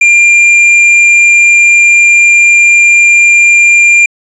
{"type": "tone with hard clipping", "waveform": "triangle", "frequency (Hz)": 2392, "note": "D7", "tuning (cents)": 31, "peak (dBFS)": -3, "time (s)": [0.01, 4.06], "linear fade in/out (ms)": 5, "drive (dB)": 8, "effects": ["resampled to 24000 Hz"]}